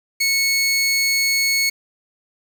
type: tone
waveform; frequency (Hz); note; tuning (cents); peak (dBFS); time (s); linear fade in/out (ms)
20% pulse; 2200; C#7; -14; -11; 0.2-1.7; 10
effects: 7-bit